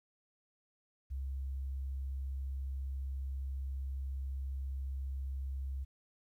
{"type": "tone", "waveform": "sine", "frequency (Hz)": 67.3, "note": "C2", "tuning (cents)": 49, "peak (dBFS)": -35, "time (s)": [1.1, 5.85], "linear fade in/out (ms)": 20, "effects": ["tanh soft clip ceiling -31 dBFS", "12-bit"]}